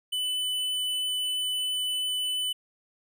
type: tone with tanh clipping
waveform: sine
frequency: 2999 Hz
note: F#7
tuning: 23 cents sharp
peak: -28 dBFS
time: 0.12-2.53 s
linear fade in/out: 10 ms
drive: 15 dB
effects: none